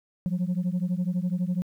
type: beating tone pair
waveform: sine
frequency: 174.61 / 186.61 Hz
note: F3 / F#3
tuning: 0 / +15 cents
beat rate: 12 Hz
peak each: -25 / -26 dBFS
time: 0.26-1.62 s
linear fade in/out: 0 ms
effects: tanh soft clip ceiling -21 dBFS + 10-bit